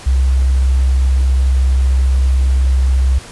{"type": "tone", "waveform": "sine", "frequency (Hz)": 65.41, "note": "C2", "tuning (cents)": 0, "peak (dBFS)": -9, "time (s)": [0.06, 3.19], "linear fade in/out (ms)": 10, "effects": ["pink hiss -34 dBFS RMS until 3.31 s", "resampled to 24000 Hz"]}